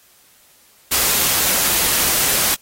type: noise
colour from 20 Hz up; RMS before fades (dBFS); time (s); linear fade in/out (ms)
white; -17; 0.91-2.55; 10
effects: white hiss -52 dBFS RMS until 2.61 s + AAC 48 kbps